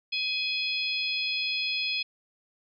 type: harmonic tone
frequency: 839 Hz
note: G#5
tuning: 17 cents sharp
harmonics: 3 / 4 / 5 / 6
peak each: -30 / -32 / -34 / -36 dBFS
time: 0.12-2.03 s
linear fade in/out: 10 ms
effects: none